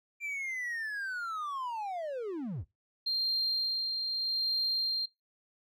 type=linear sweep; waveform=triangle; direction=down; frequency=2376 to 56 Hz; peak=-32 dBFS; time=0.2-2.65 s; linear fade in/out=50 ms
type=tone with tremolo; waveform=sine; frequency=4186 Hz; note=C8; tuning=in tune; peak=-26 dBFS; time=3.06-5.06 s; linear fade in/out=10 ms; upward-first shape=sine; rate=0.8 Hz; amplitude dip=40%
effects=noise-tail reverb RT60 0.2 s tail -21 dB re dry + tanh soft clip ceiling -24 dBFS